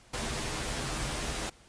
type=noise with comb filter; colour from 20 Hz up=pink; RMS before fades=-34 dBFS; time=0.13-1.5 s; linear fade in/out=10 ms; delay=11 ms; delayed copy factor=-0.7; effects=pink hiss -58 dBFS RMS until 1.68 s + resampled to 22050 Hz